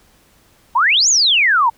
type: exponential two-way sweep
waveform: sine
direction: up then down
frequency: 880 to 7150 to 880 Hz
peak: -10 dBFS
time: 0.75-1.7 s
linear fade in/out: 10 ms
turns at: 1.09 s
effects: pink hiss -53 dBFS RMS until 1.77 s